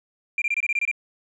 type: tone bursts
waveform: sine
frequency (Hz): 2379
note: D7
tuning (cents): +22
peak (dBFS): -19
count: 9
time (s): 0.38-0.914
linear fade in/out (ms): 2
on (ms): 38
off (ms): 24
effects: tanh soft clip ceiling -16 dBFS